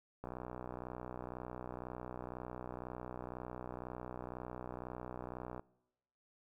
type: click train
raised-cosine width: 1 ms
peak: -30 dBFS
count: 333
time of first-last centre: 0.24-5.595 s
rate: 62 Hz
effects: noise-tail reverb RT60 1.0 s tail -24 dB re dry